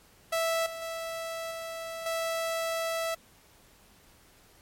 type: tone with level steps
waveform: sawtooth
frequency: 658 Hz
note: E5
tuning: 3 cents flat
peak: -22 / -33 / -30 / -32 / -25 dBFS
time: 0.32-3.15 s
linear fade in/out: 10 ms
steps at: 0.66 / 0.82 / 1.51 / 2.06 s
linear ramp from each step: 2 ms
effects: pink hiss -59 dBFS RMS until 4.61 s + MP3 64 kbps